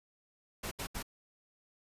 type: noise bursts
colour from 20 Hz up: pink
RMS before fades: -39 dBFS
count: 3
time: 0.63-1.028 s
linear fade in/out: 10 ms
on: 84 ms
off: 73 ms
effects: resampled to 32000 Hz